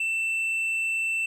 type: tone with tanh clipping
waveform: sine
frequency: 2671 Hz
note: E7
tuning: 22 cents sharp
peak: -25 dBFS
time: 0-1.26 s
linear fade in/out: 5 ms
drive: 4 dB
effects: none